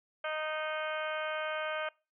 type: harmonic tone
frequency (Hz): 309.8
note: D#4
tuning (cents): -7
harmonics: 2 / 3 / 4 / 5 / 6 / 7 / 8 / 9 / 10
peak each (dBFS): -36 / -45 / -40 / -39 / -52 / -44 / -46 / -52 / -46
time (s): 0.24-1.89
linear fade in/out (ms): 5
effects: noise-tail reverb RT60 0.3 s tail -24 dB re dry